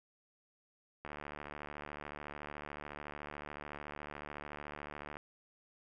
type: click train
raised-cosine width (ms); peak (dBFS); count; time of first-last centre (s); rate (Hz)
0.5; -29; 305; 1.05-5.169; 73.8
effects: none